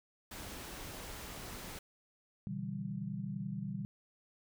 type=noise; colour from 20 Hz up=pink; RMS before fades=-46 dBFS; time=0.31-1.79 s; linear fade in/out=5 ms
type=chord; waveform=sine; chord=E minor seventh; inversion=second; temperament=equal; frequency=123.47 / 146.83 / 164.81 / 196 Hz; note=B2 / D3 / E3 / G3; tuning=0 / 0 / 0 / 0 cents; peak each=-44 / -44 / -44 / -40 dBFS; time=2.47-3.85 s; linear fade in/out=0 ms
effects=none